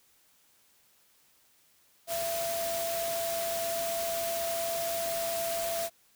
sine tone in noise, 673 Hz, E5, 36 cents sharp, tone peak -31 dBFS, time 2.07-5.9 s, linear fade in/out 50 ms, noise white, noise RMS -36 dBFS, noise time 2.07-5.9 s, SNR +2 dB, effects white hiss -65 dBFS RMS until 6.15 s

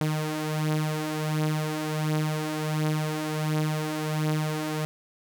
sawtooth beating tone pair, 153.2 / 154.6 Hz, D#3 / D#3, -27 / -11 cents, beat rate 1.4 Hz, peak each -27 / -23 dBFS, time 0.01-4.85 s, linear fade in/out 0 ms, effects none

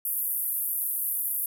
white band-pass noise, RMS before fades -29 dBFS, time 0.05-1.46 s, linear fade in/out 2 ms, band 11000 to 14000 Hz, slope 48 dB/octave, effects none

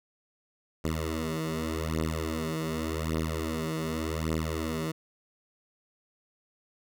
10% pulse beating tone pair, 79.4 / 80.26 Hz, D#2 / E2, +36 / -46 cents, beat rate 0.86 Hz, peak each -24 dBFS, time 0.84-4.92 s, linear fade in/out 10 ms, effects none

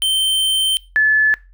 square / sine tone pair in turn, 3109 / 1728.8 Hz, G7 / A6, -15 / -31 cents, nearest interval minor seventh, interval 1016 cents, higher first, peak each -15 / -10 dBFS, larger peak second, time 0.02-0.77 / 0.96-1.34 s, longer first, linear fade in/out 0 ms, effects noise-tail reverb RT60 0.3 s tail -22 dB re dry + added 44 Hz sine -43 dBFS peak until 1.53 s

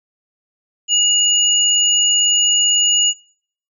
sine tone pair together, 2877 / 6894 Hz, F#7 / A8, -49 / -36 cents, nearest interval octave + minor third, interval 1513 cents, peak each -14 dBFS, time 0.88-3.14 s, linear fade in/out 50 ms, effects noise-tail reverb RT60 0.6 s tail -26 dB re dry

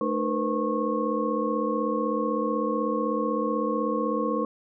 sine tone cluster, 219.5 / 302.5 / 473 / 509 / 1092 Hz, A3 / D#4 / A#4 / C5 / C#6, -4 / -49 / +25 / -48 / -26 cents, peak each -30 dBFS, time 0.01-4.45 s, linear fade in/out 2 ms, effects none

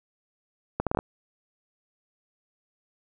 accelerating click train, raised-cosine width 1 ms, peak -11 dBFS, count 6, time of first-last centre 0.8-0.989 s, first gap 67 ms, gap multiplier 0.71, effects none

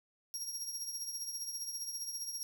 25% pulse tone with tremolo, 5610 Hz, F8, 7 cents sharp, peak -31 dBFS, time 0.34-2.43 s, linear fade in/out 0 ms, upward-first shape triangle, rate 15 Hz, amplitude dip 65%, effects none

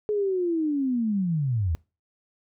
sine linear sweep, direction down, 427.4 to 74.7 Hz, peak -22 dBFS, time 0.09-1.75 s, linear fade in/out 0 ms, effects noise-tail reverb RT60 0.3 s tail -24 dB re dry

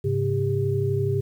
sine tone cluster, 103.1 / 135.1 / 398.3 Hz, G#2 / C#3 / G4, -12 / -44 / +28 cents, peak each -25 dBFS, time 0.04-1.21 s, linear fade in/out 10 ms, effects 9-bit

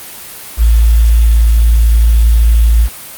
sine tone with quantisation, 56.3 Hz, A1, 40 cents sharp, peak -4 dBFS, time 0.57-2.89 s, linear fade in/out 50 ms, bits 5, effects white hiss -29 dBFS RMS until 3.17 s + Opus 32 kbps

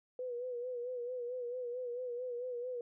sine tone with vibrato, 492.3 Hz, B4, 6 cents flat, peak -37 dBFS, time 0.19-2.81 s, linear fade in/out 2 ms, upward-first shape sine, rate 4.5 Hz, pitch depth 58 cents each way, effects none

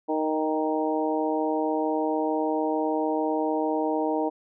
harmonic tone with a mistuned harmonic, 155.56 Hz, D#3, in tune, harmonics 2 / 3 / 4 / 5 / 6, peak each -27 / -29 / -30 / -31 / -32 dBFS, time 0.08-4.3 s, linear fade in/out 20 ms, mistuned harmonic 5, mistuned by +20 cents, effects none

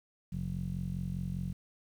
15% pulse tone with low-pass filter, 45 Hz, F#1, 47 cents flat, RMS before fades -36 dBFS, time 0.32-1.53 s, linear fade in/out 10 ms, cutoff 170 Hz, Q 4.3, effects 10-bit

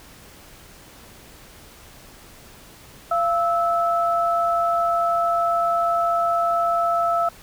sine tone pair together, 685 / 1309.6 Hz, F5 / E6, -34 / -12 cents, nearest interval major seventh, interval 1122 cents, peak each -20 / -21 dBFS, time 3.11-7.29 s, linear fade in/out 5 ms, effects pink hiss -46 dBFS RMS until 7.42 s

